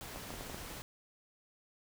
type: noise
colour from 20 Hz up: pink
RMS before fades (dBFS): -46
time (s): 0.01-0.82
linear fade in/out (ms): 0
type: clicks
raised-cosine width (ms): 1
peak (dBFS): -30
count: 6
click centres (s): 0.16 / 0.305 / 0.339 / 0.409 / 0.498 / 0.545
effects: none